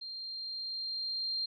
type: tone with level ramp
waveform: sine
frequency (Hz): 4186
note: C8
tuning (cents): 0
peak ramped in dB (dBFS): -40 to -31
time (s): 0.01-1.46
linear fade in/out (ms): 10
effects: none